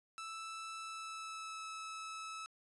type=tone with pitch glide; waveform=sawtooth; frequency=1318.5 to 1302.6 Hz; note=E6 to E6; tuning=0 to -21 cents; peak=-40 dBFS; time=0.18-2.46 s; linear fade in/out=0 ms; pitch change=-21 cents; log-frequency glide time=0.79-1.64 s; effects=resampled to 24000 Hz